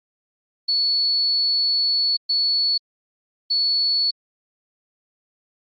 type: tone bursts at uneven times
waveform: sine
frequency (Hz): 4420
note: C#8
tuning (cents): -6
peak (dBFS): -17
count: 3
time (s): 0.68-2.17 / 2.29-2.78 / 3.5-4.11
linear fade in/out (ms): 10
effects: Opus 24 kbps